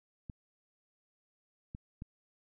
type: clicks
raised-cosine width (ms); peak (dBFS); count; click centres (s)
5; -30; 3; 0.298 / 1.749 / 2.021
effects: none